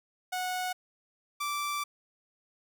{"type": "tone pair in turn", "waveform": "sawtooth", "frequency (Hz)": [734, 1167.8], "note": ["F#5", "D6"], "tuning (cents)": [-14, -10], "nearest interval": "minor sixth", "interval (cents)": 804, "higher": "second", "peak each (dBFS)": -27, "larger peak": "neither", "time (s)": [[0.32, 0.73], [1.4, 1.84]], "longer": "second", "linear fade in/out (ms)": 10, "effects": []}